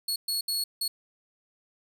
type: tone bursts at uneven times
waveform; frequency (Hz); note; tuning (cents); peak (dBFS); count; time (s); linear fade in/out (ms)
sawtooth; 4357; C#8; -31; -24; 4; 0.08-0.16 / 0.28-0.41 / 0.48-0.64 / 0.81-0.88; 5
effects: none